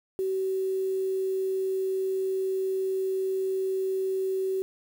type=tone with quantisation; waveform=sine; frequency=380.8 Hz; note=F#4; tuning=50 cents sharp; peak=-25 dBFS; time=0.19-4.62 s; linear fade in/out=0 ms; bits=8; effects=none